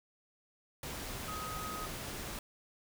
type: tone in noise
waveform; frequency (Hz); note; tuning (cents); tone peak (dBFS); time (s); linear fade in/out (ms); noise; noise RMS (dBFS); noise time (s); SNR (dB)
sine; 1259; D#6; +20; -41; 1.28-1.86; 2; pink; -42; 0.83-2.39; -2
effects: none